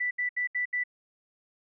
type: tone bursts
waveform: sine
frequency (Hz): 1975.5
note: B6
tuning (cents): 0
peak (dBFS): -26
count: 5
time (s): 0-0.838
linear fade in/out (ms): 10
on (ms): 110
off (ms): 72
effects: none